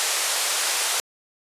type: band-pass noise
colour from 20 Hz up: white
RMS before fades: -24 dBFS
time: 0-1 s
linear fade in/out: 0 ms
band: 460 to 10000 Hz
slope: 24 dB/octave
effects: resampled to 32000 Hz